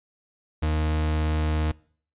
40% pulse tone, 77.4 Hz, D#2, 9 cents flat, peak -21 dBFS, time 0.62-1.72 s, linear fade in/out 10 ms, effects noise-tail reverb RT60 0.5 s tail -23 dB re dry + resampled to 8000 Hz

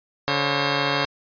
5% pulse tone pair together, 142.76 / 539 Hz, D3 / C#5, -49 / -49 cents, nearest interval octave + major seventh, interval 2300 cents, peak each -11 dBFS, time 0.28-1.05 s, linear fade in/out 0 ms, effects resampled to 11025 Hz

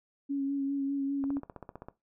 sine tone with vibrato, 277.2 Hz, C#4, in tune, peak -28 dBFS, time 0.29-1.4 s, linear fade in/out 20 ms, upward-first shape sine, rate 5 Hz, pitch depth 23 cents each way
click train, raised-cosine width 1 ms, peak -28 dBFS, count 11, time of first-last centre 1.24-1.885 s, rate 15.5 Hz
effects noise-tail reverb RT60 0.2 s tail -17 dB re dry

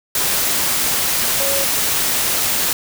sine tone in noise, 552 Hz, C#5, 7 cents flat, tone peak -22 dBFS, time 1.4-1.64 s, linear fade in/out 2 ms, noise white, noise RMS -18 dBFS, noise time 0.15-2.73 s, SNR -7 dB, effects none

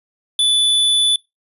square tone, 3479 Hz, A7, 20 cents flat, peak -13 dBFS, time 0.39-1.16 s, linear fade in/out 2 ms, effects noise-tail reverb RT60 0.2 s tail -24 dB re dry + resampled to 32000 Hz

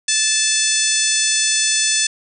harmonic tone, 875 Hz, A5, 10 cents flat, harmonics 2 / 3 / 4 / 5 / 6 / 7 / 8 / 9 / 10, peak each -25 / -25 / -23 / -25 / -23 / -21 / -25 / -25 / -23 dBFS, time 0.08-2.07 s, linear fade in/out 5 ms, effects none

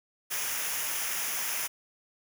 white noise with comb filter, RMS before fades -32 dBFS, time 0.3-1.68 s, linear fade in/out 20 ms, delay 0.24 ms, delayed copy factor -0.65, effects none

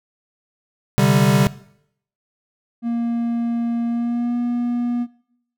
square chord, C suspended second, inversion none, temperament equal, 130.81 / 146.83 / 196 Hz, C3 / D3 / G3, 0 / 0 / 0 cents, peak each -18 dBFS, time 0.98-1.47 s, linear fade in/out 0 ms
triangle tone with pitch glide, 234.3 to 240.9 Hz, A#3 to B3, +9 to -43 cents, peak -17 dBFS, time 2.82-5.07 s, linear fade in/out 50 ms, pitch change +48 cents, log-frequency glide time 3.87-4.36 s
effects noise-tail reverb RT60 0.7 s tail -19 dB re dry

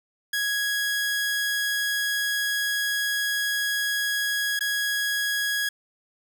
sawtooth tone with dropouts, 1661.2 Hz, G#6, in tune, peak -20 dBFS, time 0.33-5.69 s, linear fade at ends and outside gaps 5 ms, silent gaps 4.592-4.607 s, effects none

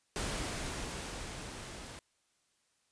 pink noise with level ramp, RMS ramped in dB -36 to -47 dBFS, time 0.16-1.99 s, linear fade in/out 0 ms, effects white hiss -75 dBFS RMS until 2.91 s + resampled to 22050 Hz

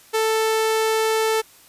sawtooth tone, 441.3 Hz, A4, 5 cents sharp, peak -14 dBFS, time 0.13-1.42 s, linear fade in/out 20 ms, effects white hiss -50 dBFS RMS until 1.68 s + resampled to 32000 Hz

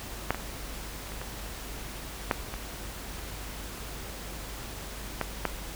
clicks, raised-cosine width 0.5 ms, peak -9 / -18 / -26 / -22 / -8 / -20 / -12 / -10 dBFS, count 8, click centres 0.306 / 0.346 / 1.12 / 1.215 / 2.312 / 2.54 / 5.213 / 5.453 s, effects added 50 Hz sine -41 dBFS peak until 5.75 s + pink hiss -41 dBFS RMS until 5.75 s

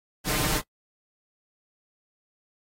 pink noise with comb filter, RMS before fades -26 dBFS, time 0.24-0.62 s, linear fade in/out 50 ms, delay 6.6 ms, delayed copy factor +0.95, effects noise-tail reverb RT60 0.1 s tail -23 dB re dry + AAC 48 kbps

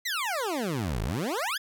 20% pulse exponential two-way sweep, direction down then up, 2093 to 49 to 1785 Hz, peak -23 dBFS, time 0.05-1.58 s, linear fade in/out 10 ms, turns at 1.02 s, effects none

